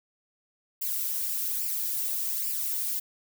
violet noise with flanger, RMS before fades -30 dBFS, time 0.81-3 s, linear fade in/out 10 ms, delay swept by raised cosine 0.39 to 2.59 ms, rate 1.2 Hz, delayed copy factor +0.7, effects none

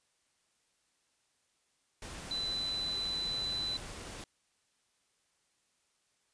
sine tone in noise, 4000 Hz, B7, 21 cents sharp, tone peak -33 dBFS, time 2.31-3.77 s, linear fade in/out 2 ms, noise pink, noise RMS -45 dBFS, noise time 2.02-4.24 s, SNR +9 dB, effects white hiss -75 dBFS RMS until 6.33 s + resampled to 22050 Hz

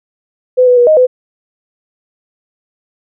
sine tone with pitch steps, 505 / 495.2 / 483.9 / 622 / 505 Hz, B4 / B4 / B4 / D#5 / B4, +39 / +5 / -35 / -1 / +39 cents, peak -4 dBFS, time 0.57-1.07 s, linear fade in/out 20 ms, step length 100 ms, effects none

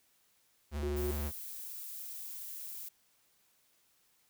square tone with vibrato, 73.42 Hz, D2, in tune, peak -35 dBFS, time 0.71-1.32 s, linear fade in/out 50 ms, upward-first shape sine, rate 19 Hz, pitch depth 74 cents each way
sine tone, 364.8 Hz, F#4, 24 cents flat, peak -34 dBFS, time 0.83-1.11 s, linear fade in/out 0 ms
violet noise, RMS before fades -44 dBFS, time 0.96-2.89 s, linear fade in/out 10 ms
effects white hiss -71 dBFS RMS until 4.29 s

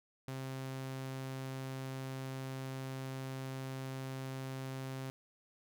sawtooth tone, 132.5 Hz, C3, 22 cents sharp, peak -36 dBFS, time 0.28-5.1 s, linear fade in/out 0 ms, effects none

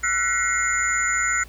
sine tone cluster, 1354 / 1482 / 1928 / 2125 / 6980 Hz, E6 / F#6 / B6 / C7 / A8, +46 / +2 / -42 / +26 / -15 cents, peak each -26 dBFS, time 0.03-1.44 s, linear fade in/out 10 ms, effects added 61 Hz sine -41 dBFS peak until 1.48 s + pink hiss -49 dBFS RMS until 1.48 s

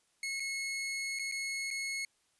sawtooth tone with dropouts, 2179 Hz, C#7, 30 cents flat, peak -31 dBFS, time 0.23-2.05 s, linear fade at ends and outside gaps 2 ms, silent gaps 0.398-0.402 / 1.189-1.194 / 1.315-1.321 / 1.705-1.71 s, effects white hiss -73 dBFS RMS until 2.39 s + resampled to 24000 Hz

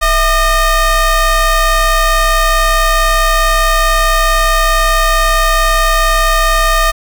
30% pulse ring-modulated tone, 622.3 Hz, D#5, in tune, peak -3 dBFS, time 0.01-6.92 s, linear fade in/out 20 ms, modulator 590 Hz, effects none

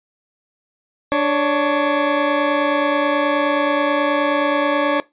20% pulse tone pair together, 293.7 / 558 Hz, D4 / C#5, 0 / +11 cents, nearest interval major seventh, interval 1111 cents, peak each -13 dBFS, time 1.12-5 s, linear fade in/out 0 ms, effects noise-tail reverb RT60 0.2 s tail -20 dB re dry + resampled to 8000 Hz

